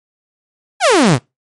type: exponential sweep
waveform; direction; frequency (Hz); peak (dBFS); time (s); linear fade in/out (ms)
sawtooth; down; 864 to 107.8; -4; 0.8-1.19; 50
effects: noise-tail reverb RT60 0.2 s tail -24 dB re dry + MP3 48 kbps